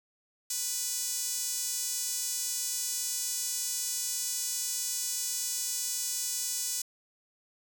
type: tone with high-pass filter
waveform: sawtooth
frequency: 493.9 Hz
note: B4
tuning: in tune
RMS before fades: -33 dBFS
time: 0.5-6.82 s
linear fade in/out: 5 ms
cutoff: 6700 Hz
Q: 1.9
effects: 10-bit